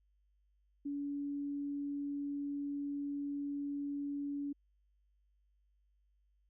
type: tone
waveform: sine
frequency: 284.9 Hz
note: C#4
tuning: 48 cents sharp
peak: -36 dBFS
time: 0.85-4.53 s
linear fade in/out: 10 ms
effects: added 50 Hz sine -70 dBFS peak until 6.49 s